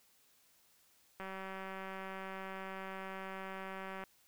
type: click train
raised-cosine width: 0.5 ms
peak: -30 dBFS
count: 543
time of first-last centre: 1.2-4.038 s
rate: 191 Hz
effects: white hiss -69 dBFS RMS until 4.27 s